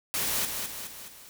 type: noise with echo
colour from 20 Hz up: white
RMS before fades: -29 dBFS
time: 0.14-0.45 s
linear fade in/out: 0 ms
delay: 210 ms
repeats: 4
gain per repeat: -5 dB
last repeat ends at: 1.29 s
effects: none